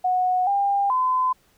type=tone with pitch steps; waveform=sine; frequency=734 / 800 / 1020 Hz; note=F#5 / G5 / C6; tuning=-14 / +35 / -44 cents; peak=-18 dBFS; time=0.04-1.33 s; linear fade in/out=10 ms; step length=430 ms; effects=pink hiss -61 dBFS RMS until 1.57 s